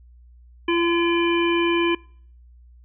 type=harmonic tone with a mistuned harmonic; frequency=341 Hz; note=F4; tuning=41 cents flat; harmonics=1 / 3 / 5 / 7 / 9; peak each=-19 / -26 / -31 / -27 / -30 dBFS; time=0.68-1.95 s; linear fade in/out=5 ms; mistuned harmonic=9; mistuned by=-25 cents; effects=noise-tail reverb RT60 0.6 s tail -25 dB re dry + added 60 Hz sine -46 dBFS peak until 2.84 s